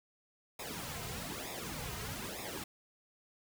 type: noise with flanger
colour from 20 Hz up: pink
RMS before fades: -42 dBFS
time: 0.59-2.64 s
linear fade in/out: 5 ms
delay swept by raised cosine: 0.66 to 3.56 ms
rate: 1.1 Hz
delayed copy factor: -0.8
effects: none